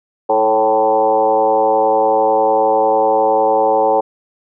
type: tone with frequency modulation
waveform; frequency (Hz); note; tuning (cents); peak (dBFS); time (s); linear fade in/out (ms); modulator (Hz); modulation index
sine; 659.3; E5; 0; -10; 0.29-4.01; 10; 111; 2.3
effects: none